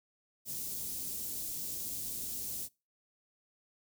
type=band-stop noise; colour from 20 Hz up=white; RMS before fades=-39 dBFS; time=0.45-2.69 s; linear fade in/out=50 ms; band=320 to 6300 Hz; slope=12 dB/octave; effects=noise-tail reverb RT60 0.3 s tail -25 dB re dry